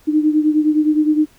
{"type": "beating tone pair", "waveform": "sine", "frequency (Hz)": [303.6, 313.3], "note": ["D#4", "D#4"], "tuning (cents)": [-42, 12], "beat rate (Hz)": 9.7, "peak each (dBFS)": [-13, -18], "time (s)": [0.07, 1.26], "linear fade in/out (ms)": 20, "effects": ["pink hiss -52 dBFS RMS until 1.38 s"]}